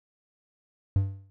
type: tone with exponential decay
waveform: triangle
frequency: 97.5 Hz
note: G2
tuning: 9 cents flat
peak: -15 dBFS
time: 0.96-1.3 s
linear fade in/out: 0 ms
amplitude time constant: 73 ms
effects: none